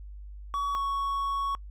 triangle tone pair in turn, 1130 / 1111.9 Hz, C#6 / C#6, +33 / +5 cents, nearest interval unison, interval 28 cents, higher first, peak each -25 dBFS, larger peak neither, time 0.54-0.75 / 0.75-1.55 s, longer second, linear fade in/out 0 ms, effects noise-tail reverb RT60 0.1 s tail -25 dB re dry + added 50 Hz sine -40 dBFS peak until 1.7 s

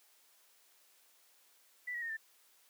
sine tone with pitch steps, 1975.5 / 1908.2 / 1843.2 / 1780.4 Hz, B6 / A#6 / A#6 / A6, 0 / +40 / -20 / +20 cents, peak -37 dBFS, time 1.87-2.17 s, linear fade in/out 10 ms, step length 75 ms, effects white hiss -67 dBFS RMS until 2.69 s + high-pass 400 Hz 12 dB/octave

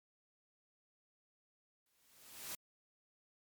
white noise with exponential growth, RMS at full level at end -42 dBFS, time 1.86-2.55 s, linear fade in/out 2 ms, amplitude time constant 150 ms, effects MP3 96 kbps

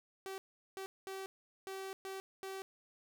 sawtooth tone bursts at uneven times, 384.9 Hz, G4, 32 cents flat, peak -38 dBFS, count 6, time 0.26-0.38 / 0.77-0.86 / 1.07-1.26 / 1.67-1.93 / 2.05-2.2 / 2.43-2.62 s, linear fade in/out 0 ms, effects none

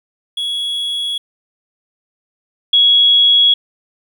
triangle / sine tone pair in turn, 3351 / 3337 Hz, G#7 / G#7, +15 / +8 cents, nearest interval unison, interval 7 cents, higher first, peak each -16 / -7 dBFS, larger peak second, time 0.37-1.18 / 2.73-3.54 s, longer neither, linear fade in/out 5 ms, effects 8-bit

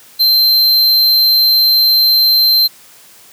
square tone, 4123 Hz, C8, 26 cents flat, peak -8 dBFS, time 0.19-2.68 s, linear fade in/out 20 ms, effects white hiss -42 dBFS RMS until 3.32 s + high-pass 100 Hz 12 dB/octave

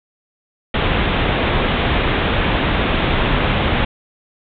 pink low-pass noise, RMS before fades -17 dBFS, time 0.74-3.85 s, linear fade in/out 5 ms, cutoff 3700 Hz, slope 96 dB/octave, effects none

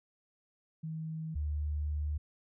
sine tone pair in turn, 159.2 / 74.63 Hz, D#3 / D2, +40 / +28 cents, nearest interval octave + minor second, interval 1312 cents, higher first, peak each -36 / -31 dBFS, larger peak second, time 0.83-1.35 / 1.35-2.18 s, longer second, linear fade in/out 10 ms, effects none

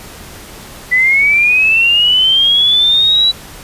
sine linear sweep, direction up, 1975.5 to 3951 Hz, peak -7 dBFS, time 0.91-3.32 s, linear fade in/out 20 ms, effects pink hiss -33 dBFS RMS until 3.63 s + resampled to 32000 Hz

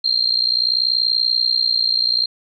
sine tone with amplitude modulation, 4186 Hz, C8, in tune, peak -11 dBFS, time 0.04-2.26 s, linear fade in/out 10 ms, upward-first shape sine, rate 60.6 Hz, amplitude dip 90%, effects none

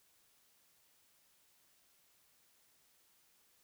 silence, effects white hiss -71 dBFS RMS until 3.63 s

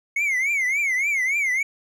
triangle tone with vibrato, 2170 Hz, C#7, 37 cents flat, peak -18 dBFS, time 0.16-1.63 s, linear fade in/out 5 ms, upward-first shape triangle, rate 3.5 Hz, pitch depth 180 cents each way, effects none

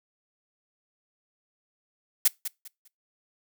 blue noise with echo, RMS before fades -19 dBFS, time 2.25-2.28 s, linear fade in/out 5 ms, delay 200 ms, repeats 3, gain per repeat -12 dB, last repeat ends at 2.88 s, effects noise-tail reverb RT60 0.2 s tail -23 dB re dry

